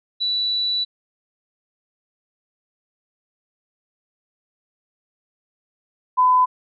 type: tone pair in turn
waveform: sine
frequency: 3951 / 1007.3 Hz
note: B7 / B5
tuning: 0 / +34 cents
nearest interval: 2 octaves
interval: 2366 cents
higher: first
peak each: -19 / -12 dBFS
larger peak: second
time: 0.2-0.85 / 6.17-6.46 s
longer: first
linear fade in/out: 20 ms
effects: none